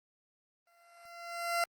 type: tone with exponential growth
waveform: 20% pulse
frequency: 686 Hz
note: F5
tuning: 31 cents flat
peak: -22 dBFS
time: 0.67-1.64 s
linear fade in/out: 2 ms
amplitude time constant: 210 ms
effects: Opus 24 kbps